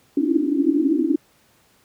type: band-pass noise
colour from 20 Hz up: white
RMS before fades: -19 dBFS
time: 0.17-1.16 s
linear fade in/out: 5 ms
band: 270 to 340 Hz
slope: 96 dB/octave
effects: pink hiss -58 dBFS RMS until 1.84 s + high-pass 80 Hz 12 dB/octave